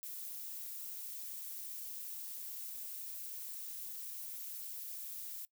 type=noise with amplitude modulation; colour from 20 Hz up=violet; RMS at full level=-42 dBFS; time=0.03-5.45 s; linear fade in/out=0 ms; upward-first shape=sine; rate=268 Hz; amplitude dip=65%; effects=noise-tail reverb RT60 0.1 s tail -21 dB re dry